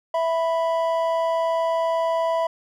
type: tone pair together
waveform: triangle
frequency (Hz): 659.3 / 987.8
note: E5 / B5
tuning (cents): 0 / 0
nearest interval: perfect fifth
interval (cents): 700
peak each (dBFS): -19 / -23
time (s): 0.14-2.47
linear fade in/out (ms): 5
effects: none